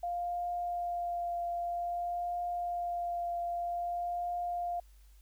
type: tone with vibrato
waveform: sine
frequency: 698.5 Hz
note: F5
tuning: in tune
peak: -32 dBFS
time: 0.03-4.8 s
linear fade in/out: 5 ms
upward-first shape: triangle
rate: 0.52 Hz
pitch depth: 14 cents each way
effects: added 50 Hz sine -55 dBFS peak until 5.21 s + white hiss -69 dBFS RMS until 5.21 s